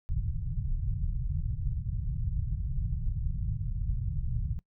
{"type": "low-pass noise", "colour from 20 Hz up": "pink", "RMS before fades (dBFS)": -31, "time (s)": [0.09, 4.59], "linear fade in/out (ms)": 0, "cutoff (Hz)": 150, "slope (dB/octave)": 48, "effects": ["noise-tail reverb RT60 0.1 s tail -22 dB re dry"]}